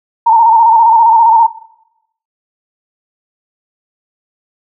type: tone with vibrato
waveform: sine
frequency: 909 Hz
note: A#5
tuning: 44 cents flat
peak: -4 dBFS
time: 0.26-1.47 s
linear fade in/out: 10 ms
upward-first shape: square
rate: 15 Hz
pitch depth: 49 cents each way
effects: noise-tail reverb RT60 0.8 s tail -18 dB re dry